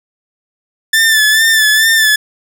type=tone with vibrato; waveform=sawtooth; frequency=1760 Hz; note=A6; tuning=in tune; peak=-4 dBFS; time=0.93-2.16 s; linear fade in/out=5 ms; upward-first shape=sine; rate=2.3 Hz; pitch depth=45 cents each way; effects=none